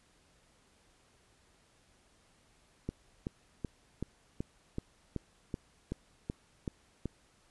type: click train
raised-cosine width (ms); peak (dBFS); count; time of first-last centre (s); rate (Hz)
3; -22; 12; 2.89-7.057; 2.64
effects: pink hiss -67 dBFS RMS until 7.5 s + resampled to 24000 Hz